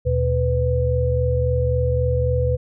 sine tone cluster, 76.9 / 120.6 / 499.2 Hz, D#2 / B2 / B4, -20 / -41 / +19 cents, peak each -21 dBFS, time 0.05-2.57 s, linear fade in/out 20 ms, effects none

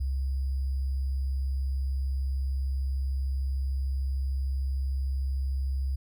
sine tone with sample-and-hold, 66.7 Hz, C2, 34 cents sharp, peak -26 dBFS, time 0-5.96 s, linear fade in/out 10 ms, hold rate 4900 Hz, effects none

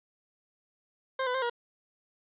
20% pulse tone with pitch steps, 527 / 499.5 / 526 / 476.5 Hz, C5 / B4 / C5 / A#4, +12 / +20 / +9 / +38 cents, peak -23 dBFS, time 1.19-1.498 s, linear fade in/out 5 ms, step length 77 ms, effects resampled to 8000 Hz + 10-bit

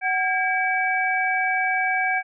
sine tone cluster, 750 / 1620 / 2293 Hz, F#5 / G#6 / D7, +23 / -43 / -42 cents, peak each -24 dBFS, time 0.01-2.23 s, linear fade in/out 50 ms, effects none

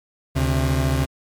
30% pulse tone pair together, 73.42 / 132.91 Hz, D2 / C3, 0 / +28 cents, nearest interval minor seventh, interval 1028 cents, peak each -18 dBFS, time 0.35-1.06 s, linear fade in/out 20 ms, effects MP3 96 kbps

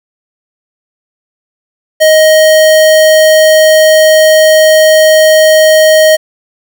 square tone, 626 Hz, D#5, 10 cents sharp, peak -3 dBFS, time 2-6.17 s, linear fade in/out 20 ms, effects 7-bit

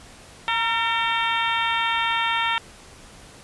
harmonic tone with a mistuned harmonic, 454 Hz, A#4, 46 cents flat, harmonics 2 / 3 / 4 / 5 / 6 / 7 / 8, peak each -25 / -27 / -28 / -29 / -30 / -30 / -31 dBFS, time 0.48-2.58 s, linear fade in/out 0 ms, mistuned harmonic 2, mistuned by +39 cents, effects pink hiss -46 dBFS RMS until 3.43 s + resampled to 24000 Hz

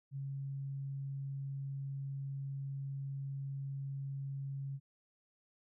sine tone, 137.5 Hz, C#3, 14 cents flat, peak -38 dBFS, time 0.11-4.8 s, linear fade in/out 50 ms, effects none

